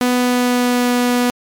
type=tone with pitch glide; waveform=sawtooth; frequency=247.9 to 245.1 Hz; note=B3 to B3; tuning=+7 to -13 cents; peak=-9 dBFS; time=0.01-1.3 s; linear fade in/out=0 ms; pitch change=-20 cents; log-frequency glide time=0.16-0.9 s; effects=MP3 96 kbps